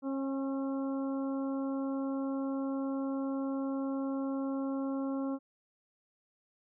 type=harmonic tone with a mistuned harmonic; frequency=271 Hz; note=C#4; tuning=39 cents flat; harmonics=1 / 2 / 3 / 4 / 5; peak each=-32 / -40 / -48 / -47 / -51 dBFS; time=0.02-5.39 s; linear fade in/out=50 ms; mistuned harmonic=3; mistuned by=+16 cents; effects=none